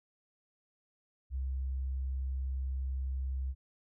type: tone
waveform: sine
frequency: 65.9 Hz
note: C2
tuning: 13 cents sharp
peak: -32 dBFS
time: 1.3-3.55 s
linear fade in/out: 50 ms
effects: none